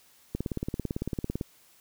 click train, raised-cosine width 3 ms, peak -17 dBFS, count 20, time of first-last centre 0.35-1.411 s, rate 17.9 Hz, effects white hiss -60 dBFS RMS until 1.8 s

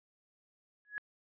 sine tone with exponential growth, 1681 Hz, G#6, 20 cents sharp, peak -31 dBFS, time 0.85-0.98 s, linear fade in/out 0 ms, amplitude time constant 27 ms, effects tanh soft clip ceiling -30 dBFS + resampled to 8000 Hz

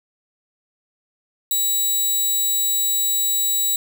5% pulse tone, 3900 Hz, B7, 23 cents flat, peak -10 dBFS, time 1.51-3.76 s, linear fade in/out 2 ms, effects none

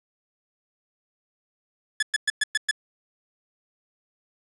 sawtooth tone bursts, 1718 Hz, A6, 42 cents flat, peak -16 dBFS, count 6, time 2-2.712 s, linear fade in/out 5 ms, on 27 ms, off 110 ms, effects resampled to 24000 Hz + 7-bit

